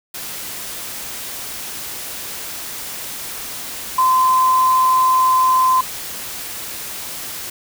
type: tone in noise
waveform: sine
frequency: 1031 Hz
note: C6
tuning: 26 cents flat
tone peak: -11 dBFS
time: 3.98-5.81 s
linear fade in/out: 5 ms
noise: white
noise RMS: -29 dBFS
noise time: 0.14-7.5 s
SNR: +15 dB
effects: none

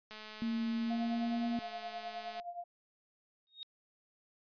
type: click train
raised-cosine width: 0.2 ms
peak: -31 dBFS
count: 493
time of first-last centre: 0.11-2.398 s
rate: 215 Hz
type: tone with pitch glide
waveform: sine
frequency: 229.2 to 236.7 Hz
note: A#3 to A#3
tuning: -29 to +27 cents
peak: -32 dBFS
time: 0.42-1.59 s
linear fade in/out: 0 ms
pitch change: +56 cents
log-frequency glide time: 0.67-1.47 s
type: tone with tremolo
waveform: sine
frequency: 698.5 Hz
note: F5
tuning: in tune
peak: -37 dBFS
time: 0.9-2.64 s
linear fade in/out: 5 ms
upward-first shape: triangle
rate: 9.6 Hz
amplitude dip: 85%
type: tone with exponential growth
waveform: sine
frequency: 3729 Hz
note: A#7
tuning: in tune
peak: -39 dBFS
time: 3.47-3.63 s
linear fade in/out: 0 ms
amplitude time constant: 34 ms
effects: resampled to 11025 Hz

